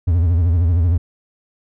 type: tone with vibrato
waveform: triangle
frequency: 85.2 Hz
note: F2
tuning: 42 cents flat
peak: -10 dBFS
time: 0.07-0.98 s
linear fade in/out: 10 ms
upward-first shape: sine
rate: 13 Hz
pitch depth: 120 cents each way
effects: none